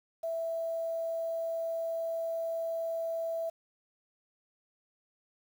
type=tone with quantisation; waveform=sine; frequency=659.3 Hz; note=E5; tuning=in tune; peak=-31 dBFS; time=0.23-3.5 s; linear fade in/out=10 ms; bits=9; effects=none